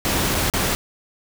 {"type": "noise with dropouts", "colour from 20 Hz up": "pink", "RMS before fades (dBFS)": -21, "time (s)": [0.05, 0.75], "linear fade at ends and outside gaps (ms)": 0, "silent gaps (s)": [[0.347, 0.351], [0.5, 0.537]], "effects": []}